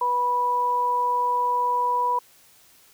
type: tone pair together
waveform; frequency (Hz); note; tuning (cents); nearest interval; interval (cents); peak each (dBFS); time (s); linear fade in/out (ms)
sine; 490.5 / 981; B4 / B5; -12 / -12; octave; 1200; -31 / -20; 0.01-2.19; 5
effects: white hiss -55 dBFS RMS until 2.93 s